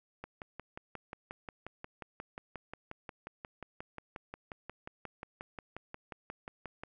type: click train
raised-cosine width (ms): 0.5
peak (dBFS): -27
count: 38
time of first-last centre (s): 0.24-6.835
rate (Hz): 5.61
effects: none